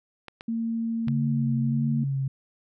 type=clicks; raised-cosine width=0.3 ms; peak=-23 dBFS; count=3; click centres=0.283 / 0.409 / 1.083 s
type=tone; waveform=sine; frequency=228.3 Hz; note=A#3; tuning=36 cents flat; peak=-25 dBFS; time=0.48-2.04 s; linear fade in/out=5 ms
type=tone with vibrato; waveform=sine; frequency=138.59 Hz; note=C#3; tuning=in tune; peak=-24 dBFS; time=1.07-2.28 s; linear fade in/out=5 ms; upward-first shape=sine; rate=1.5 Hz; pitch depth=49 cents each way
effects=none